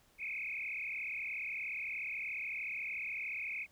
sine tone with frequency modulation, 2349 Hz, D7, in tune, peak -37 dBFS, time 0.18-3.67 s, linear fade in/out 50 ms, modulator 36.9 Hz, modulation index 5.5, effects pink hiss -68 dBFS RMS until 3.71 s

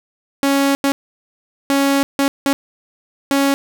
sawtooth tone bursts at uneven times, 277.2 Hz, C#4, in tune, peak -9 dBFS, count 6, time 0.43-0.75 / 0.84-0.92 / 1.7-2.03 / 2.19-2.28 / 2.46-2.53 / 3.31-3.54 s, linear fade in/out 0 ms, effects none

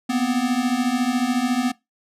square beating tone pair, 240 / 254 Hz, B3 / B3, -49 / +49 cents, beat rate 14 Hz, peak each -24 / -22 dBFS, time 0.09-1.72 s, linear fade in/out 10 ms, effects noise-tail reverb RT60 0.2 s tail -22 dB re dry + low-pass 11000 Hz 12 dB/octave

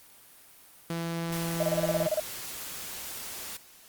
sawtooth tone, 167.3 Hz, E3, 26 cents sharp, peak -26 dBFS, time 0.9-2.07 s, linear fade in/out 2 ms
white noise, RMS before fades -39 dBFS, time 1.32-3.57 s, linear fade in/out 5 ms
sine tone bursts, 622.3 Hz, D#5, in tune, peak -23 dBFS, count 11, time 1.6-2.201 s, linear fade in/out 5 ms, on 31 ms, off 26 ms
effects white hiss -54 dBFS RMS until 3.88 s + Opus 32 kbps

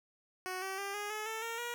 10% pulse tone with pitch steps, 370 / 383.7 / 397.9 / 412.7 / 428 / 443.8 / 460.3 / 477.3 Hz, F#4 / G4 / G4 / G#4 / A4 / A4 / A#4 / A#4, 0 / -37 / +26 / -11 / -48 / +15 / -22 / +41 cents, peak -29 dBFS, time 0.46-1.74 s, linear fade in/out 0 ms, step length 160 ms, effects none

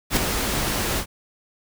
pink noise with ADSR envelope, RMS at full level -18 dBFS, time 0.1-1.06 s, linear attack 67 ms, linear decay 9 ms, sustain -6 dB, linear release 79 ms, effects none

